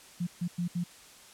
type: tone bursts at uneven times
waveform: sine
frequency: 174.61 Hz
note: F3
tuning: in tune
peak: -28 dBFS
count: 4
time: 0.2-0.27 / 0.41-0.48 / 0.58-0.68 / 0.75-0.84 s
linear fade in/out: 10 ms
effects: white hiss -53 dBFS RMS until 1.33 s + low-pass 10000 Hz 12 dB/octave